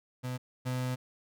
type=tone pair in turn; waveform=35% pulse; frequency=126.3 / 126.94 Hz; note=B2 / B2; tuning=+39 / +48 cents; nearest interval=unison; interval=9 cents; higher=second; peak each=-32 / -29 dBFS; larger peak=second; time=0.23-0.38 / 0.65-0.96 s; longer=second; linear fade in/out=20 ms; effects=none